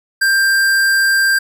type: tone with hard clipping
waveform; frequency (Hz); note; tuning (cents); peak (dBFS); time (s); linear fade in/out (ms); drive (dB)
sine; 1584; G6; +18; -12; 0.21-1.39; 10; 18
effects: none